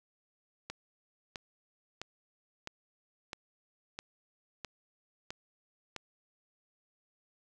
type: click train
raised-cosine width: 0.2 ms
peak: -22 dBFS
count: 9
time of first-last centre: 0.7-5.963 s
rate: 1.52 Hz
effects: none